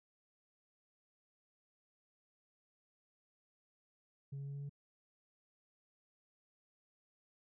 sine tone with pitch steps, 138.59 / 139.47 / 140.36 / 141.26 / 142.16 Hz, C#3 / C#3 / C#3 / C#3 / C#3, 0 / +11 / +22 / +33 / +44 cents, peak -39 dBFS, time 4.32-4.695 s, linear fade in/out 10 ms, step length 75 ms, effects tanh soft clip ceiling -40 dBFS

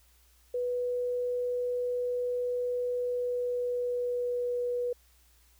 sine tone with pitch glide, 492.1 to 487.9 Hz, B4 to B4, -6 to -21 cents, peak -28 dBFS, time 0.54-4.93 s, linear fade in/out 5 ms, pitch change -15 cents, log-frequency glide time 2.97-4.59 s, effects added 60 Hz sine -62 dBFS peak until 5.59 s + white hiss -65 dBFS RMS until 5.59 s

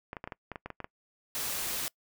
clicks, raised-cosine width 0.5 ms, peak -23 dBFS, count 11, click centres 0.131 / 0.168 / 0.241 / 0.275 / 0.322 / 0.517 / 0.558 / 0.66 / 0.703 / 0.803 / 0.844 s
white noise, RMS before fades -34 dBFS, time 1.35-1.88 s, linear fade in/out 0 ms
effects noise-tail reverb RT60 0.1 s tail -24 dB re dry

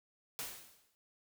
white noise with exponential decay, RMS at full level -39 dBFS, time 0.39-0.95 s, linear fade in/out 0 ms, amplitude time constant 120 ms, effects none

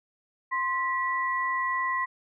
sine tone pair together, 1046.5 / 1949.5 Hz, C6 / B6, 0 / -23 cents, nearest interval major seventh, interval 1077 cents, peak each -27 / -29 dBFS, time 0.51-2.06 s, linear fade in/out 20 ms, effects none

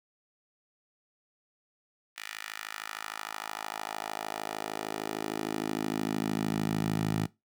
10% pulse tone with high-pass filter sweep, 53.2 Hz, G#1, 42 cents sharp, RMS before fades -34 dBFS, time 2.16-7.27 s, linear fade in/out 20 ms, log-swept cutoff 2000 to 130 Hz, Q 1.6, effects noise-tail reverb RT60 0.2 s tail -20 dB re dry

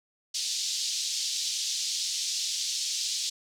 white band-pass noise, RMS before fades -31 dBFS, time 0.34-3.3 s, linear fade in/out 10 ms, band 3600 to 6400 Hz, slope 24 dB/octave, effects none

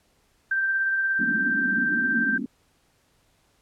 sine tone with tremolo, 1568 Hz, G6, in tune, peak -20 dBFS, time 0.51-2.38 s, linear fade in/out 5 ms, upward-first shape sine, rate 17 Hz, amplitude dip 25%
pink band-pass noise, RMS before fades -30 dBFS, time 1.19-2.46 s, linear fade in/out 2 ms, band 200 to 290 Hz, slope 48 dB/octave
effects pink hiss -65 dBFS RMS until 3.61 s + low-pass 12000 Hz 12 dB/octave

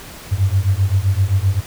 sine beating tone pair, 93.1 / 100.8 Hz, F#2 / G2, +11 / +49 cents, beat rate 7.7 Hz, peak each -16 dBFS, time 0.31-1.61 s, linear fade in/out 20 ms, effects pink hiss -36 dBFS RMS until 1.66 s

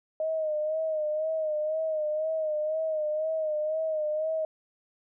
sine tone with vibrato, 622.3 Hz, D#5, in tune, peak -26 dBFS, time 0.2-4.45 s, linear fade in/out 2 ms, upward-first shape sine, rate 2 Hz, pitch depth 50 cents each way, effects none

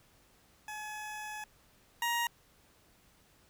20% pulse tone pair in turn, 850 / 943.6 Hz, G#5 / A#5, +40 / +21 cents, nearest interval major second, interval 181 cents, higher second, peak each -35 / -25 dBFS, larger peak second, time 0.68-1.44 / 2.02-2.27 s, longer first, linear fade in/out 2 ms, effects pink hiss -65 dBFS RMS until 3.49 s

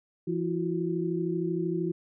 sine tone cluster, 169.3 / 330.9 / 363.9 Hz, E3 / E4 / F#4, +46 / +7 / -29 cents, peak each -31 dBFS, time 0.27-1.92 s, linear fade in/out 10 ms, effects none

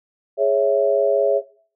sine chord, C# minor, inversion second, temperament equal, 415.3 / 554.4 / 659.3 Hz, G#4 / C#5 / E5, 0 / 0 / 0 cents, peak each -20 / -17 / -19 dBFS, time 0.37-1.42 s, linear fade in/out 50 ms, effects noise-tail reverb RT60 0.5 s tail -19 dB re dry

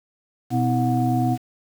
sine tone cluster, 122.8 / 252 / 321.5 / 729 Hz, B2 / B3 / E4 / F#5, -9 / +35 / -43 / -26 cents, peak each -21 / -22 / -26 / -24 dBFS, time 0.5-1.38 s, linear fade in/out 50 ms, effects tanh soft clip ceiling -8 dBFS + 7-bit

